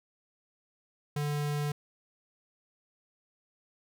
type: tone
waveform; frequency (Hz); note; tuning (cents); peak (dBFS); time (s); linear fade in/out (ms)
square; 146.83; D3; 0; -30; 1.16-1.72; 5
effects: none